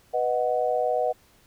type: chord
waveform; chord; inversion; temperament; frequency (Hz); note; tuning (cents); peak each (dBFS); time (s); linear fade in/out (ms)
sine; B major; none; equal; 493.9 / 622.3 / 740; B4 / D#5 / F#5; 0 / 0 / 0; -26; 0.13-1.13; 20
effects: pink hiss -59 dBFS RMS until 1.46 s